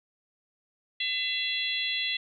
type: harmonic tone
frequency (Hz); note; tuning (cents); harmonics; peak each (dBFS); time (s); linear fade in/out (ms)
675; E5; +41; 3 / 4 / 5 / 6; -34 / -32 / -31 / -35; 1-2.17; 5
effects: none